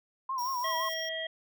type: tone with vibrato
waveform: sine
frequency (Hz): 1021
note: C6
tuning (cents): -43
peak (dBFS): -30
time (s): 0.29-0.89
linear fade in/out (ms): 5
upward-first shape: sine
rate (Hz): 5.8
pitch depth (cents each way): 100
type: tone with tremolo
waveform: square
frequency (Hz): 5588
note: F8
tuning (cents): 0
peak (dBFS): -39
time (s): 0.38-1.09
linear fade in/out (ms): 2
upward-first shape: sine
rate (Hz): 3.6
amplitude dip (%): 30
type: noise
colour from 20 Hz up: violet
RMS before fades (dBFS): -45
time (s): 0.39-0.94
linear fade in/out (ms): 2
type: harmonic tone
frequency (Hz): 646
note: E5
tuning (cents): -35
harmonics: 1 / 3 / 5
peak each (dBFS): -37 / -37 / -37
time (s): 0.64-1.27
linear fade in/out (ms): 5
effects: none